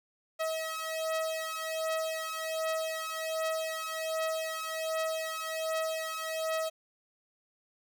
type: beating tone pair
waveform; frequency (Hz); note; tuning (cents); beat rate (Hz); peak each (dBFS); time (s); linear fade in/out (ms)
sawtooth; 640 / 641.3; D#5 / E5; +49 / -48; 1.3; -31; 0.39-6.7; 20
effects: none